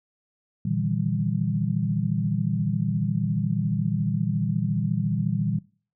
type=chord; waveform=sine; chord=E half-diminished seventh; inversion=second; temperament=equal with one note detuned; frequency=116.54 / 150.53 / 164.81 / 196 Hz; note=Bb2 / D3 / E3 / G3; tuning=0 / +43 / 0 / 0 cents; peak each=-28 dBFS; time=0.65-5.59 s; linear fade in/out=5 ms; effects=noise-tail reverb RT60 0.4 s tail -20 dB re dry